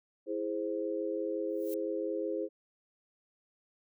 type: chord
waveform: sine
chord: E augmented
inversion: none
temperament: equal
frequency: 329.6 / 415.3 / 523.3 Hz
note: E4 / G#4 / B#4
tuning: 0 / 0 / 0 cents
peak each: -36 dBFS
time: 0.26-2.49 s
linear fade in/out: 50 ms
type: noise with exponential growth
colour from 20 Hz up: violet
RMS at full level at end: -43 dBFS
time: 1.48-1.74 s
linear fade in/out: 1 ms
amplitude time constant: 55 ms
effects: none